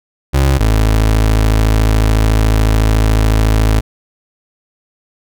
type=tone pair in turn; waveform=30% pulse; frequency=67.9 / 53.89 Hz; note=C#2 / A1; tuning=-35 / -35 cents; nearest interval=major third; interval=400 cents; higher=first; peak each=-6 dBFS; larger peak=neither; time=0.33-0.59 / 0.59-3.81 s; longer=second; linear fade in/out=20 ms; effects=none